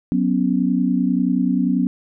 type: chord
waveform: sine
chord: F# suspended fourth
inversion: none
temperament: equal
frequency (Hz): 185 / 246.9 / 277.2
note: F#3 / B3 / C#4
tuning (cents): 0 / 0 / 0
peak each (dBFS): -20 / -19 / -21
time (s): 0.12-1.87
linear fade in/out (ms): 0
effects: none